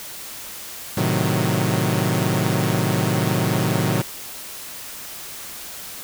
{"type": "chord", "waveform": "sawtooth", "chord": "A diminished seventh", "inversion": "none", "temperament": "equal", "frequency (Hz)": [110, 130.81, 155.56, 185], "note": ["A2", "C3", "Eb3", "Gb3"], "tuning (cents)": [0, 0, 0, 0], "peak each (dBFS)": -20, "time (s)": [0.97, 4.02], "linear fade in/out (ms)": 5, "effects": ["white hiss -35 dBFS RMS until 6.03 s"]}